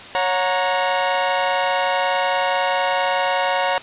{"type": "chord", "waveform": "sawtooth", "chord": "F# major", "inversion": "second", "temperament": "equal with one note detuned", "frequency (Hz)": [554.4, 729, 932.3], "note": ["C#5", "F#5", "A#5"], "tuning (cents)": [0, -26, 0], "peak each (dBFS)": -18, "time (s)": [0.15, 3.78], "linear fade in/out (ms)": 0, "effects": ["white hiss -36 dBFS RMS until 3.82 s", "resampled to 8000 Hz"]}